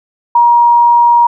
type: tone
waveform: sine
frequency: 949 Hz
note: A#5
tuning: 31 cents sharp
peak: -4 dBFS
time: 0.35-1.27 s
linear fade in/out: 5 ms
effects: none